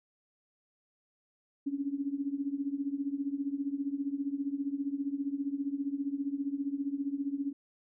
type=tone with tremolo; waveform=sine; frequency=280.1 Hz; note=C#4; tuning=18 cents sharp; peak=-27 dBFS; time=1.66-7.53 s; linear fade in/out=10 ms; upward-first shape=triangle; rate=15 Hz; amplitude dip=90%; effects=none